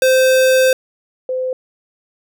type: tone pair in turn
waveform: square / sine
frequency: 519 / 513.3 Hz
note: C5 / C5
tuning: -14 / -33 cents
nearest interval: unison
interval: 19 cents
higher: first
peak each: -10 / -17 dBFS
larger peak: first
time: 0.02-0.73 / 1.29-1.53 s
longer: first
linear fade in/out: 2 ms
effects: none